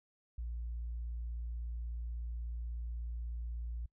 sine tone, 58.2 Hz, A#1, 2 cents flat, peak -36 dBFS, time 0.38-3.86 s, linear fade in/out 5 ms, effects noise-tail reverb RT60 0.1 s tail -26 dB re dry + tanh soft clip ceiling -34 dBFS

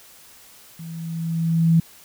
sine tone with level ramp, 164.81 Hz, E3, in tune, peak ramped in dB -33 to -11 dBFS, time 0.79-1.8 s, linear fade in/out 5 ms, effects white hiss -48 dBFS RMS until 2.04 s

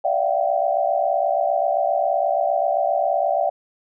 sine tone cluster, 582 / 660 / 708 / 775 Hz, D5 / E5 / F5 / G5, -16 / +2 / +23 / -20 cents, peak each -23 dBFS, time 0.04-3.5 s, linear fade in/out 10 ms, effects none

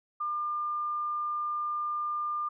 sine tone, 1200 Hz, D6, 37 cents sharp, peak -29 dBFS, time 0.2-2.49 s, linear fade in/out 10 ms, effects none

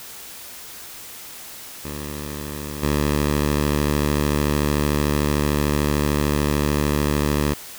10% pulse tone with level steps, 73.42 Hz, D2, in tune, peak -21 / -10 dBFS, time 1.84-7.54 s, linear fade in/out 10 ms, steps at 2.82 s, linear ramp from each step 20 ms, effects white hiss -38 dBFS RMS until 7.78 s

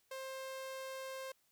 sawtooth tone, 529 Hz, C5, 19 cents sharp, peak -39 dBFS, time 0.11-1.32 s, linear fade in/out 5 ms, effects white hiss -75 dBFS RMS until 1.51 s

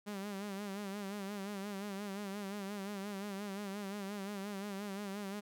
sawtooth tone with vibrato, 200.2 Hz, G3, 37 cents sharp, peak -36 dBFS, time 0.06-5.41 s, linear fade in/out 20 ms, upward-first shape sine, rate 5.7 Hz, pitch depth 72 cents each way, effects none

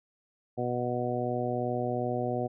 harmonic tone, 122.7 Hz, B2, 11 cents flat, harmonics 1 / 2 / 3 / 4 / 5 / 6, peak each -35 / -35 / -35 / -35 / -35 / -35 dBFS, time 0.57-2.48 s, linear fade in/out 20 ms, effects none

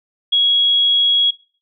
sine tone, 3322 Hz, G#7, in tune, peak -11 dBFS, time 0.32-1.31 s, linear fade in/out 10 ms, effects noise-tail reverb RT60 0.5 s tail -22 dB re dry

